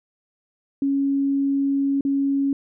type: tone with dropouts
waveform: sine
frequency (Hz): 276.8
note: C#4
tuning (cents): -2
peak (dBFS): -18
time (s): 0.82-2.53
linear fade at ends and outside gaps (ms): 2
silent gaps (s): 2.009-2.05
effects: none